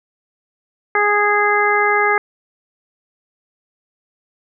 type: harmonic tone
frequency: 413.8 Hz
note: G#4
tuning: 6 cents flat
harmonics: 1 / 2 / 3 / 4 / 5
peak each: -19 / -19 / -19 / -19 / -19 dBFS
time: 0.95-2.18 s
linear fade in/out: 2 ms
effects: none